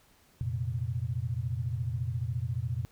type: chord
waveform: sine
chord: F suspended fourth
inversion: none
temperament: equal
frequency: 87.31 / 116.54 / 130.81 Hz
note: F2 / Bb2 / C3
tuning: 0 / 0 / 0 cents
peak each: -36 / -32 / -35 dBFS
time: 0.41-2.85 s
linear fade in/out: 0 ms
effects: pink hiss -63 dBFS RMS until 2.91 s